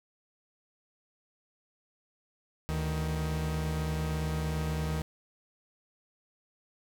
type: tone pair together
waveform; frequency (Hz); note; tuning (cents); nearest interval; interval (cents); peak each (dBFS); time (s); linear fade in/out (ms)
45% pulse; 74.33 / 157.5; D2 / D#3; +21 / +21; octave + minor second; 1300; -33 / -32; 2.69-5.02; 0
effects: none